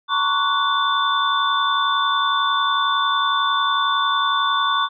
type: tone cluster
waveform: sine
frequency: 914 / 1054 / 1125 / 1476 / 3535 Hz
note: A#5 / C6 / C#6 / F#6 / A7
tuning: -34 / +12 / +25 / -5 / +7 cents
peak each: -27 / -28 / -19 / -25 / -23 dBFS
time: 0.08-4.89 s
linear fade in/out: 50 ms
effects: none